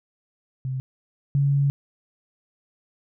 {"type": "tone pair in turn", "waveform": "sine", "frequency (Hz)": [130.81, 140.5], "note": ["C3", "C#3"], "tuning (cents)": [0, 24], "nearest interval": "minor second", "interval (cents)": 124, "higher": "second", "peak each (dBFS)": [-25, -17], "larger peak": "second", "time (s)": [[0.65, 0.8], [1.35, 1.7]], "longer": "second", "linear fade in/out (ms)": 0, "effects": []}